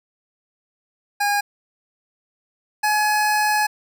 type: tone pair in turn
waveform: 25% pulse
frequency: 817 / 845.3 Hz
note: G#5 / G#5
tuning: -29 / +30 cents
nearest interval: minor second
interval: 59 cents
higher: second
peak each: -14 / -13 dBFS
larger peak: second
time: 1.2-1.41 / 2.83-3.67 s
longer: second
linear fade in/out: 10 ms
effects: none